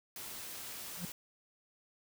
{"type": "noise", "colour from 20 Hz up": "white", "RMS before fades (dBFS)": -45, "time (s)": [0.16, 1.12], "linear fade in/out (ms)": 2}
{"type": "tone with exponential growth", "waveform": "triangle", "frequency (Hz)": 174.61, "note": "F3", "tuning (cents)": 0, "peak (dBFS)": -32, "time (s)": [0.93, 1.05], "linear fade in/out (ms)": 2, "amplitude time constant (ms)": 26}
{"effects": []}